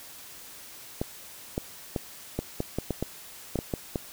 clicks, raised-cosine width 2 ms, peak -14 dBFS, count 12, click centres 1.015 / 1.579 / 1.962 / 2.39 / 2.604 / 2.786 / 2.907 / 3.026 / 3.557 / 3.589 / 3.738 / 3.958 s, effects white hiss -46 dBFS RMS until 4.12 s

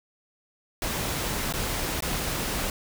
pink noise with dropouts, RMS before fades -29 dBFS, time 0.82-2.7 s, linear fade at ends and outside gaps 2 ms, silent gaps 1.526-1.537 / 2.006-2.023 s, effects none

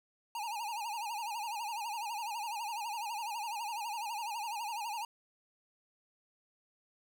square tone with vibrato, 880 Hz, A5, in tune, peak -37 dBFS, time 0.35-5.05 s, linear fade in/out 2 ms, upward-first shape sine, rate 12 Hz, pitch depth 140 cents each way, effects none

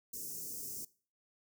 white band-stop noise, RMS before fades -43 dBFS, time 0.13-0.85 s, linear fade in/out 5 ms, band 480 to 5400 Hz, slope 48 dB/octave, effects noise-tail reverb RT60 0.4 s tail -20 dB re dry + high-pass 80 Hz 12 dB/octave

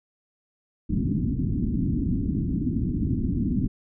white low-pass noise, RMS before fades -25 dBFS, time 0.89-3.68 s, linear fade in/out 10 ms, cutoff 290 Hz, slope 48 dB/octave, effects none

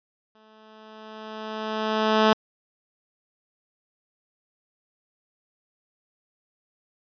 10% pulse tone with exponential growth, 217.3 Hz, A3, 21 cents flat, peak -7 dBFS, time 0.35-2.33 s, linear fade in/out 2 ms, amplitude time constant 430 ms, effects resampled to 11025 Hz

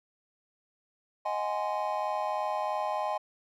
triangle chord, Ab dominant seventh, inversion second, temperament just, 623 / 747.5 / 830.6 / 1038.3 Hz, Eb5 / Gb5 / Ab5 / C6, +2 / +17 / 0 / -14 cents, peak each -32 / -35 / -31 / -33 dBFS, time 1.25-3.18 s, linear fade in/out 10 ms, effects none

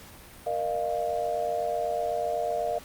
sine tone cluster, 467.8 / 608 / 696 Hz, A#4 / D#5 / F5, +6 / -40 / -6 cents, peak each -33 / -30 / -29 dBFS, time 0.46-2.79 s, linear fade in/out 10 ms, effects pink hiss -48 dBFS RMS until 2.84 s + Opus 48 kbps

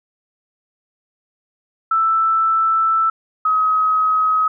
sine tone pair in turn, 1323 / 1270.4 Hz, E6 / D#6, +6 / +36 cents, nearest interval minor second, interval 70 cents, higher first, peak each -13 dBFS, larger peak neither, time 1.91-3.1 / 3.45-4.48 s, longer first, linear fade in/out 5 ms, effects none

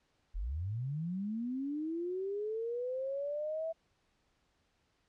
sine linear sweep, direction up, 36.71 to 659.3 Hz, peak -34 dBFS, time 0.34-3.73 s, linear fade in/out 20 ms, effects pink hiss -75 dBFS RMS until 5.08 s + low-pass 6000 Hz 12 dB/octave

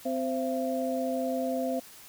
sine tone cluster, 257.9 / 522 / 677 Hz, C4 / C5 / E5, -25 / -4 / +46 cents, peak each -31 / -32 / -32 dBFS, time 0.05-1.8 s, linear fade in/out 10 ms, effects white hiss -50 dBFS RMS until 2.08 s

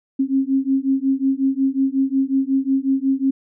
sine beating tone pair, 266.3 / 271.8 Hz, C4 / C#4, +31 / -34 cents, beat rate 5.5 Hz, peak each -19 dBFS, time 0.19-3.31 s, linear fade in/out 10 ms, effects none

